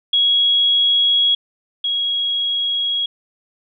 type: tone pair in turn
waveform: sine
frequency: 3322 / 3309 Hz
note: G#7 / G#7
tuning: 0 / -7 cents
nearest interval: unison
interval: 7 cents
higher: first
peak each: -12 / -17 dBFS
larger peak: first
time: 0.13-1.35 / 1.84-3.06 s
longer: neither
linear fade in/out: 5 ms
effects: none